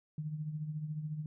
sine tone with tremolo, 152.8 Hz, D#3, 31 cents flat, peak -33 dBFS, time 0.18-1.26 s, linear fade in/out 2 ms, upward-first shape triangle, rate 14 Hz, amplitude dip 65%, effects none

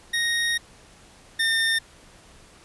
25% pulse tone pair in turn, 1866 / 1812.9 Hz, A#6 / A#6, +1 / -49 cents, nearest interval unison, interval 50 cents, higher first, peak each -18 / -16 dBFS, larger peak second, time 0.13-0.58 / 1.39-1.79 s, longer first, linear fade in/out 10 ms, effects pink hiss -51 dBFS RMS until 2.64 s + resampled to 24000 Hz

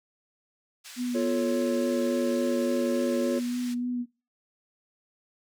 white band-pass noise, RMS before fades -45 dBFS, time 0.84-3.75 s, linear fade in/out 20 ms, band 1400 to 7400 Hz, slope 12 dB/octave
sine tone with vibrato, 245 Hz, B3, 14 cents flat, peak -27 dBFS, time 0.96-4.06 s, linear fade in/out 50 ms, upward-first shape sine, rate 3.5 Hz, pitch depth 17 cents each way
triangle chord, F augmented, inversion none, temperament equal, 349.2 / 440 / 554.4 Hz, F4 / A4 / C#5, 0 / 0 / 0 cents, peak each -27 / -31 / -27 dBFS, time 1.14-3.4 s, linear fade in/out 20 ms
effects noise-tail reverb RT60 0.3 s tail -18 dB re dry

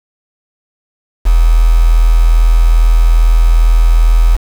sine tone with quantisation, 41.2 Hz, E1, in tune, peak -4 dBFS, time 1.25-4.37 s, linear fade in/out 20 ms, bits 4, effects none

